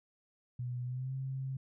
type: tone with pitch glide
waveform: sine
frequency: 123.47 to 133.1 Hz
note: B2 to C3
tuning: 0 to +30 cents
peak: -35 dBFS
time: 0.59-1.57 s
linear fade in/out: 5 ms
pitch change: +130 cents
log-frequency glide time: 0.84-1.14 s
effects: none